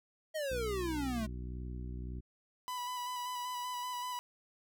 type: exponential sweep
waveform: square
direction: down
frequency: 644 to 207.9 Hz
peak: -35 dBFS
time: 0.34-1.27 s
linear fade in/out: 20 ms
type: harmonic tone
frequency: 61.74 Hz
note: B1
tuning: in tune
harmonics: 1 / 2 / 3 / 4 / 5 / 6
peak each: -40 / -46 / -50 / -52 / -54 / -56 dBFS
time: 0.5-2.21 s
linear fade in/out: 20 ms
type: tone with vibrato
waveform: 45% pulse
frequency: 990 Hz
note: B5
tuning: 4 cents sharp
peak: -37 dBFS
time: 2.68-4.19 s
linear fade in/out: 0 ms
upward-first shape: square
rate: 5.2 Hz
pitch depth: 17 cents each way
effects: none